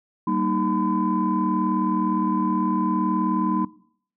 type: tone cluster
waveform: sine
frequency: 193.1 / 232.5 / 310.5 / 1012 Hz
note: G3 / A#3 / D#4 / B5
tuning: -26 / -4 / -3 / +42 cents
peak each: -25 dBFS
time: 0.27-3.65 s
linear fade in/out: 5 ms
effects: noise-tail reverb RT60 0.6 s tail -20 dB re dry + tanh soft clip ceiling -11 dBFS